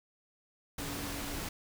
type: tone in noise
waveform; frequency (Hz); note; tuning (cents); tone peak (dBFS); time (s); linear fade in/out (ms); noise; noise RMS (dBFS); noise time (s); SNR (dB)
sine; 284.2; C#4; +43; -43; 0.79-1.39; 5; pink; -39; 0.78-1.49; -7
effects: none